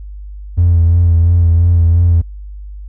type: tone with vibrato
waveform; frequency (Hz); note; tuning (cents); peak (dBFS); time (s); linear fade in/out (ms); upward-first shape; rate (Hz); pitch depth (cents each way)
triangle; 85.1; F2; -44; -3; 0.57-2.22; 20; sine; 2.9; 38
effects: tanh soft clip ceiling -3 dBFS + added 50 Hz sine -26 dBFS peak until 2.88 s